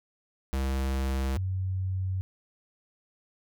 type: tone pair in turn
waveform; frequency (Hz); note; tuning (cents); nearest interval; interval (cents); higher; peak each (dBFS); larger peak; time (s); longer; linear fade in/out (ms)
square / sine; 66.6 / 93.94; C2 / F#2; +31 / +27; tritone; 596; second; -27; neither; 0.53-1.37 / 1.37-2.21; neither; 0
effects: none